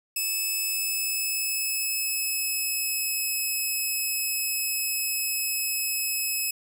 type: tone with pitch glide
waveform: 5% pulse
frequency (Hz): 2600 to 2575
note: E7 to E7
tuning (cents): -24 to -41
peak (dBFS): -17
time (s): 0.16-6.51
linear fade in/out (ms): 5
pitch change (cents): -17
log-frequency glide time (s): 0.68-3.26
effects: none